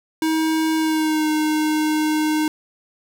square tone with pitch glide, 318.1 to 308 Hz, D#4 to D#4, +38 to -17 cents, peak -18 dBFS, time 0.22-2.48 s, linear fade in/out 2 ms, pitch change -55 cents, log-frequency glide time 0.76-1.29 s, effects none

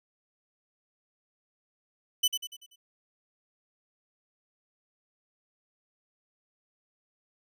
sawtooth tone with echo, 3000 Hz, F#7, 23 cents sharp, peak -18 dBFS, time 2.23-2.28 s, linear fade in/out 10 ms, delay 96 ms, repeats 5, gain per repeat -7 dB, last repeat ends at 2.76 s, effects none

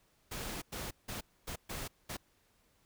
pink noise bursts at uneven times, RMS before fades -41 dBFS, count 6, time 0.31-0.62 / 0.72-0.91 / 1.08-1.21 / 1.47-1.56 / 1.69-1.88 / 2.09-2.17 s, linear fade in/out 10 ms, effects pink hiss -71 dBFS RMS until 2.85 s

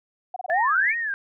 sine tone bursts, 740 Hz, F#5, in tune, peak -27 dBFS, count 4, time 0.34-0.513 s, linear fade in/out 5 ms, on 23 ms, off 27 ms
sine exponential sweep, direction up, 591 to 2520 Hz, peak -19 dBFS, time 0.48-0.95 s, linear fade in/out 50 ms
sine tone with vibrato, 1700 Hz, G#6, 40 cents sharp, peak -24 dBFS, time 0.5-1.14 s, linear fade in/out 0 ms, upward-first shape sine, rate 2.6 Hz, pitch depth 170 cents each way
effects none

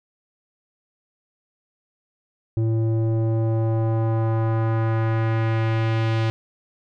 square tone with low-pass filter sweep, 112.3 Hz, A2, 36 cents sharp, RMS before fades -21 dBFS, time 2.57-6.3 s, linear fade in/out 0 ms, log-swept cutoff 330 to 3600 Hz, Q 1.2, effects none

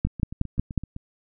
two click trains, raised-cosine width 5 ms, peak -22 / -9 dBFS, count 8 / 5, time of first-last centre 0.07-0.964 / 0.05-0.777 s, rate 7.83 / 5.5 Hz, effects none

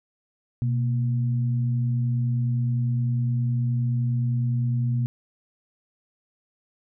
sine tone pair together, 123.47 / 233.2 Hz, B2 / A#3, 0 / +1 cents, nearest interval major seventh, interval 1101 cents, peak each -21 / -32 dBFS, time 0.62-5.06 s, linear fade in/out 0 ms, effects none

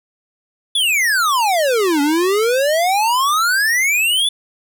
square exponential two-way sweep, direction down then up, 3520 to 280 to 3520 Hz, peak -14 dBFS, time 0.75-4.29 s, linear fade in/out 5 ms, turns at 2.01 s, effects none

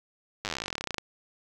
slowing click train, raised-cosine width 0.2 ms, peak -14 dBFS, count 27, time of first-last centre 0.45-0.982 s, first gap 9 ms, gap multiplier 1.06, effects none

